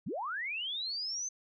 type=linear sweep; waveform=sine; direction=up; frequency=115.7 to 6272 Hz; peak=-34 dBFS; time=0.06-1.29 s; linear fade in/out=10 ms; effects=none